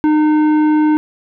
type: tone with tanh clipping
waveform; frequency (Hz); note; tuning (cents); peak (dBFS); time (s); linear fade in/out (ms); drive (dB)
sine; 305.3; D#4; -33; -11; 0.04-0.97; 0; 11
effects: none